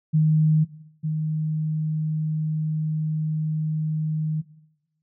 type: tone pair in turn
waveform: sine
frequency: 155.56 / 155.56 Hz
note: D#3 / D#3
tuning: 0 / 0 cents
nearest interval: unison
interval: 0 cents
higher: neither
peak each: -15 / -22 dBFS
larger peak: first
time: 0.13-0.65 / 1.03-4.42 s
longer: second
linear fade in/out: 20 ms
effects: noise-tail reverb RT60 0.9 s tail -18 dB re dry